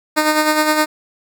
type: tone with tremolo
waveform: 10% pulse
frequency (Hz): 306.6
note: D#4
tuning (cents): -25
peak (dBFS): -3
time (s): 0.16-0.86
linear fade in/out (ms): 20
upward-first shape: sine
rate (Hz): 9.7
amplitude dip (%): 50
effects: none